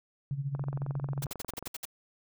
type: tone with tremolo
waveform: sine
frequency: 139 Hz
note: C#3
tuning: 5 cents sharp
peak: -28 dBFS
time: 0.31-1.26 s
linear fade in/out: 0 ms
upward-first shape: sine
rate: 14 Hz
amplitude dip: 75%
type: click train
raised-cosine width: 1 ms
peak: -27 dBFS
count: 26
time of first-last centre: 0.55-1.671 s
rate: 22.3 Hz
type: noise bursts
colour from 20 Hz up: white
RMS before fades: -38 dBFS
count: 8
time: 1.22-1.854 s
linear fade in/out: 5 ms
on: 25 ms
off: 62 ms
effects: none